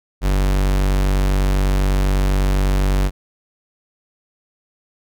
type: tone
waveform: 45% pulse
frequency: 48 Hz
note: G1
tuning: 36 cents flat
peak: -14 dBFS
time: 0.21-3.11 s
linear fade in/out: 50 ms
effects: none